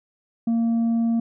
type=tone with tanh clipping; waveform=sine; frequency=230.4 Hz; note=A#3; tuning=20 cents flat; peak=-19 dBFS; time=0.47-1.2 s; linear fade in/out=5 ms; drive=3 dB; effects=none